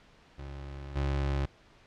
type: tone with level steps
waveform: 30% pulse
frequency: 69.3 Hz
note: C#2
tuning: in tune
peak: -37 / -25 dBFS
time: 0.38-1.46 s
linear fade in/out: 10 ms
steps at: 0.95 s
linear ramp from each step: 20 ms
effects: pink hiss -59 dBFS RMS until 1.86 s + low-pass 4000 Hz 12 dB/octave